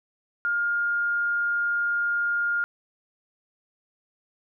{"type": "tone", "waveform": "sine", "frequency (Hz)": 1413, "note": "F6", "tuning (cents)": 20, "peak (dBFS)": -22, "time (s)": [0.45, 2.64], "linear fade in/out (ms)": 0, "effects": []}